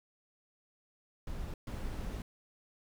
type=noise bursts at uneven times; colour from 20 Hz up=brown; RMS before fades=-39 dBFS; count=2; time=1.27-1.54 / 1.67-2.22 s; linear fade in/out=2 ms; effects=none